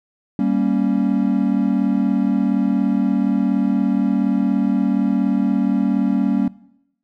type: chord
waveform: triangle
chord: G diminished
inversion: none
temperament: equal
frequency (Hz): 196 / 233.1 / 277.2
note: G3 / Bb3 / Db4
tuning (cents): 0 / 0 / 0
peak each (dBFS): -18 / -18 / -18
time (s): 0.39-6.48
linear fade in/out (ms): 2
effects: noise-tail reverb RT60 0.8 s tail -20 dB re dry